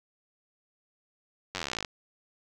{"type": "slowing click train", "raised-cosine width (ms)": 0.2, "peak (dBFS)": -15, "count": 21, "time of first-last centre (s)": [1.55, 1.848], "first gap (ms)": 10, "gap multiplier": 1.04, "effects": []}